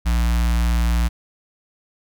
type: tone with notch filter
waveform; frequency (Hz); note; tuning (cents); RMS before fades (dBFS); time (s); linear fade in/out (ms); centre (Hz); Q
square; 58.27; A#1; 0; -18; 0.05-1.09; 20; 430; 0.7
effects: none